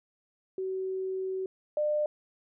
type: tone pair in turn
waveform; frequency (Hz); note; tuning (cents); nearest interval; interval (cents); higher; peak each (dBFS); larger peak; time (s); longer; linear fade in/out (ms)
sine; 378 / 600; F#4 / D5; +37 / +37; minor sixth; 800; second; -30 / -25; second; 0.58-1.46 / 1.77-2.06; first; 2
effects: none